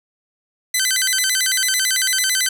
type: tone with vibrato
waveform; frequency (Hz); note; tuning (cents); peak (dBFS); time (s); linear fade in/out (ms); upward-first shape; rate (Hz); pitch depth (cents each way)
10% pulse; 1760; A6; 0; -7; 0.74-2.49; 5; square; 9; 230
effects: none